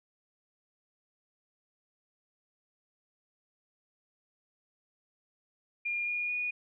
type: tone with pitch steps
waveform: sine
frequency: 2412 / 2434 / 2457 Hz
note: D7 / D#7 / D#7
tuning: +46 / -39 / -22 cents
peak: -30 dBFS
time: 5.85-6.51 s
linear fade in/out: 10 ms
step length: 220 ms
effects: none